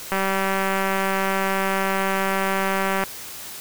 click train, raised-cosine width 0.5 ms, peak -8 dBFS, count 564, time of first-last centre 0.12-3.037 s, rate 193 Hz, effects white hiss -36 dBFS RMS until 3.6 s

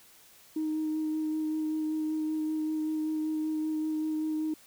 sine tone with vibrato, 311.1 Hz, D#4, in tune, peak -27 dBFS, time 0.56-4.54 s, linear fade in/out 5 ms, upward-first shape sine, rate 5.2 Hz, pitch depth 12 cents each way, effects tanh soft clip ceiling -24 dBFS + white hiss -57 dBFS RMS until 4.66 s

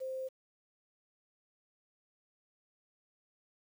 sine tone with quantisation, 523.3 Hz, C5, in tune, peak -36 dBFS, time 0-0.29 s, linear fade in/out 20 ms, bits 10, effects none

